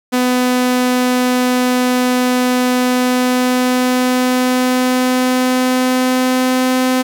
sawtooth tone with pitch glide, 250.4 to 256.1 Hz, B3 to C4, +24 to -37 cents, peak -8 dBFS, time 0.12-7.03 s, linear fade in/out 20 ms, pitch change +39 cents, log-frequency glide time 2.79-6.78 s, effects 7-bit

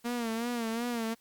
sawtooth tone with vibrato, 233.1 Hz, A#3, in tune, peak -27 dBFS, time 0.04-1.15 s, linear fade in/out 20 ms, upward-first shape sine, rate 2.7 Hz, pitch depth 75 cents each way, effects white hiss -66 dBFS RMS until 1.2 s + Opus 48 kbps

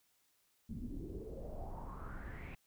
brown noise with low-pass filter sweep, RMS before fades -45 dBFS, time 0.69-2.55 s, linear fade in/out 5 ms, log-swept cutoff 210 to 2500 Hz, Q 5.7, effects white hiss -75 dBFS RMS until 2.66 s

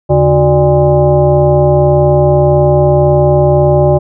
sine tone with frequency modulation, 366.9 Hz, F#4, 15 cents flat, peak -5 dBFS, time 0.09-3.99 s, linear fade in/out 20 ms, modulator 224 Hz, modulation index 1.6, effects none

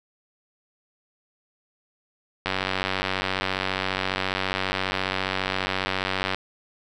click train, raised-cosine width 0.3 ms, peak -8 dBFS, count 369, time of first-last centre 2.46-6.346 s, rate 94.7 Hz, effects none

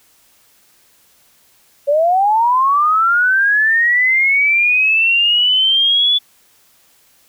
sine linear sweep, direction up, 554.4 to 3459 Hz, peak -10 dBFS, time 1.87-6.19 s, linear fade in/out 20 ms, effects white hiss -53 dBFS RMS until 7.28 s

